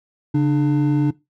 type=tone pair together; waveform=triangle; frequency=141.31 / 298.4 Hz; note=C#3 / D4; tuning=+34 / +28 cents; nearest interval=octave + minor second; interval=1294 cents; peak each=-15 dBFS; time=0.34-1.11 s; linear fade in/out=10 ms; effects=noise-tail reverb RT60 0.2 s tail -19 dB re dry